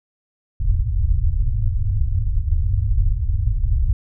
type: low-pass noise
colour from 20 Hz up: pink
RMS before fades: -18 dBFS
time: 0.6-3.93 s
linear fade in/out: 5 ms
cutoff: 110 Hz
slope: 48 dB/octave
effects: none